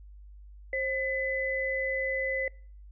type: tone pair together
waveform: sine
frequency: 532 / 2009 Hz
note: C5 / B6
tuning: +29 / +29 cents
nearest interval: octave + major seventh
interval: 2300 cents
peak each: -31 / -30 dBFS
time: 0.73-2.48 s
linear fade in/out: 2 ms
effects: noise-tail reverb RT60 0.5 s tail -25 dB re dry + added 50 Hz sine -46 dBFS peak until 2.91 s